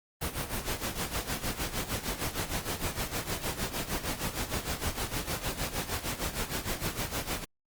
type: noise with tremolo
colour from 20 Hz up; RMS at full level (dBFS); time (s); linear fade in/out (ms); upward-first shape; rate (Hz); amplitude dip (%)
pink; -31; 0.21-7.45; 10; sine; 6.5; 75
effects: Opus 32 kbps

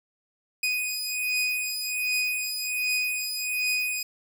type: beating tone pair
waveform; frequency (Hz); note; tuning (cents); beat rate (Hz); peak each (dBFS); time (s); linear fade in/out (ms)
sawtooth; 2489 / 2490.3; D#7 / D#7; 0 / +1; 1.3; -26 / -25; 0.63-4.03; 5
effects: none

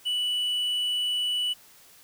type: tone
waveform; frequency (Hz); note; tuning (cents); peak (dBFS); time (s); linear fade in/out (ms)
triangle; 2960; F#7; 0; -23; 0.05-1.54; 20
effects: white hiss -54 dBFS RMS until 2.03 s

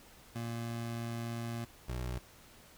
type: tone pair in turn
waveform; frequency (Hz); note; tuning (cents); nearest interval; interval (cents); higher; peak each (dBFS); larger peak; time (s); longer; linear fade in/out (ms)
25% pulse; 116.54 / 61.73; A#2 / B1; 0 / 0; major seventh; 1100; first; -33 / -32; second; 0.35-1.65 / 1.88-2.19; first; 10
effects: pink hiss -58 dBFS RMS until 2.77 s

